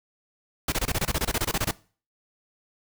pink noise bursts, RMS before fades -25 dBFS, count 16, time 0.68-1.712 s, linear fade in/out 5 ms, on 42 ms, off 24 ms, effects noise-tail reverb RT60 0.4 s tail -21 dB re dry

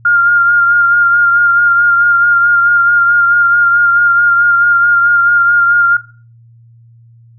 sine tone with vibrato, 1404 Hz, F6, 9 cents sharp, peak -6 dBFS, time 0.05-5.97 s, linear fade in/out 5 ms, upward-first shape sine, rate 4.6 Hz, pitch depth 24 cents each way, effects noise-tail reverb RT60 0.4 s tail -18 dB re dry + added 116 Hz sine -39 dBFS peak until 7.38 s

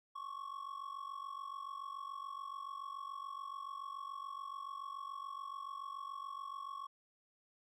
triangle ring-modulated tone, 1108 Hz, C#6, 1 cent flat, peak -38 dBFS, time 0.15-6.87 s, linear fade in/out 10 ms, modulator 23.5 Hz, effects none

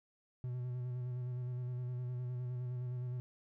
triangle tone with vibrato, 124.3 Hz, B2, 12 cents sharp, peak -35 dBFS, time 0.44-3.2 s, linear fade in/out 0 ms, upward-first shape square, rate 9.7 Hz, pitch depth 22 cents each way, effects none

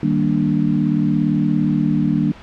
sine chord, Eb major seventh, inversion none, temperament equal, 155.56 / 196 / 233.1 / 293.7 Hz, Eb3 / G3 / Bb3 / D4, 0 / 0 / 0 / 0 cents, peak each -20 dBFS, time 0.03-2.32 s, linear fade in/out 2 ms, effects pink hiss -40 dBFS RMS until 2.42 s + low-pass 3000 Hz 12 dB/octave

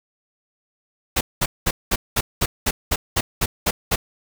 pink noise bursts, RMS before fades -19 dBFS, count 12, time 1.16-3.96 s, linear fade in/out 10 ms, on 50 ms, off 200 ms, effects none

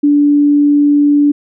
sine tone, 290.4 Hz, D4, 19 cents flat, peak -6 dBFS, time 0.03-1.32 s, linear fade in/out 10 ms, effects none

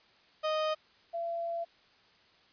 30% pulse / sine tone pair in turn, 621 / 677.2 Hz, D#5 / E5, -3 / +46 cents, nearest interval minor second, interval 149 cents, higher second, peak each -26 / -32 dBFS, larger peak first, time 0.43-0.75 / 1.13-1.65 s, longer second, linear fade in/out 20 ms, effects white hiss -63 dBFS RMS until 2.52 s + resampled to 11025 Hz

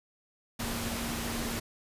sine tone in noise, 233.1 Hz, A#3, in tune, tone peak -37 dBFS, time 0.59-1.6 s, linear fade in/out 10 ms, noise pink, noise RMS -35 dBFS, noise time 0.59-1.6 s, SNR -5 dB, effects resampled to 32000 Hz

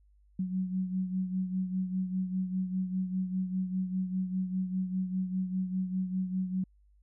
sine beating tone pair, 185.3 / 190.3 Hz, F#3 / F#3, +3 / +49 cents, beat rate 5 Hz, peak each -30 / -37 dBFS, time 0.39-6.64 s, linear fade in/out 5 ms, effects added 50 Hz sine -60 dBFS peak until 7.02 s

